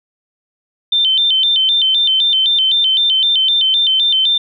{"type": "tone with vibrato", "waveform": "sine", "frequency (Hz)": 3322, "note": "G#7", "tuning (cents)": 0, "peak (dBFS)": -10, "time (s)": [0.92, 4.38], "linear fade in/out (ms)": 5, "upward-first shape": "square", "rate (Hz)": 3.9, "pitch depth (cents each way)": 130, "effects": []}